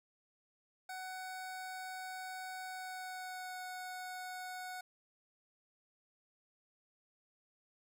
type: tone with pitch glide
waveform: 25% pulse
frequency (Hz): 747 to 736.7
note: F#5 to F#5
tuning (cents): +16 to -8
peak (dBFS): -39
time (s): 0.89-4.81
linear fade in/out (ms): 5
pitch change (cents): -24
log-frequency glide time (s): 2.63-3.61
effects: none